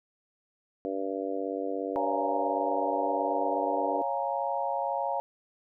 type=harmonic tone; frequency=97.1 Hz; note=G2; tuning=16 cents flat; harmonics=3 / 4 / 5 / 6 / 7; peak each=-35 / -37 / -34 / -38 / -38 dBFS; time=0.85-4.02 s; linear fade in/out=0 ms
type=chord; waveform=sine; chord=Bb minor seventh; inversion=first; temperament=equal; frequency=554.4 / 698.5 / 830.6 / 932.3 Hz; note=Db5 / F5 / Ab5 / Bb5; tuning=0 / 0 / 0 / 0 cents; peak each=-33 dBFS; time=1.96-5.2 s; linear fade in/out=0 ms
effects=none